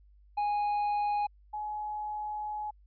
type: tone pair in turn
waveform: triangle / sine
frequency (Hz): 827 / 844.4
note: G#5 / G#5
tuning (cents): -8 / +29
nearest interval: unison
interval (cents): 37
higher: second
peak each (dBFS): -25 / -33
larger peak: first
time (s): 0.37-1.27 / 1.53-2.71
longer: second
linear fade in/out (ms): 10
effects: added 50 Hz sine -56 dBFS peak until 2.86 s + resampled to 11025 Hz